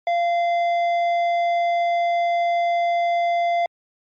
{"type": "tone with tanh clipping", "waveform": "triangle", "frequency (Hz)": 690, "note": "F5", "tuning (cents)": -21, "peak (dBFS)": -19, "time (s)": [0.07, 3.66], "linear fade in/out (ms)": 2, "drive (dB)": 13, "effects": ["MP3 32 kbps"]}